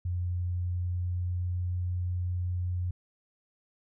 sine tone with pitch glide, 88.8 to 89.47 Hz, F2 to F2, +29 to +42 cents, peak -28 dBFS, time 0.05-2.91 s, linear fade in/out 5 ms, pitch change +13 cents, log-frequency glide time 0.45-1.82 s, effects none

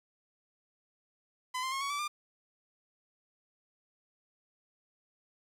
sawtooth tone with pitch steps, 1012 / 1046.5 / 1082.1 / 1119 / 1157.1 / 1196.5 Hz, B5 / C6 / C#6 / C#6 / D6 / D6, +42 / 0 / -42 / +16 / -26 / +32 cents, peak -29 dBFS, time 1.54-2.08 s, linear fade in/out 10 ms, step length 90 ms, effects low-pass 10000 Hz 12 dB/octave + 10-bit

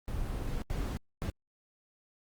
brown noise bursts at uneven times, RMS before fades -34 dBFS, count 3, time 0.08-0.62 / 0.7-0.97 / 1.22-1.3 s, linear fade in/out 0 ms, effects Opus 24 kbps

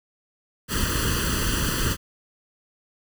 pink noise with comb filter, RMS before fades -24 dBFS, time 0.68-1.97 s, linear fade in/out 50 ms, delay 0.66 ms, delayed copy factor +0.95, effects none

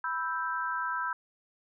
sine chord, E minor, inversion second, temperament equal, 987.8 / 1318.5 / 1568 Hz, B5 / E6 / G6, 0 / 0 / 0 cents, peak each -34 dBFS, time 0.04-1.13 s, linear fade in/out 2 ms, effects none

